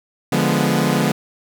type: chord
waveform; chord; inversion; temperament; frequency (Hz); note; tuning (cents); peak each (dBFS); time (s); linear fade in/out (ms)
sawtooth; D diminished seventh; none; equal with one note detuned; 146.83 / 174.61 / 209 / 246.9; D3 / F3 / Ab3 / Cb4; 0 / 0 / +11 / 0; -17; 0.32-1.12; 5
effects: none